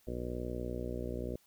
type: harmonic tone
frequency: 60.7 Hz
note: B1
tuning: 29 cents flat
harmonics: 1 / 2 / 3 / 4 / 5 / 6 / 7 / 8 / 9 / 10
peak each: -41 / -44 / -48 / -43 / -48 / -43 / -49 / -44 / -50 / -48 dBFS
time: 0.07-1.36 s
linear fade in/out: 5 ms
effects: white hiss -68 dBFS RMS until 1.46 s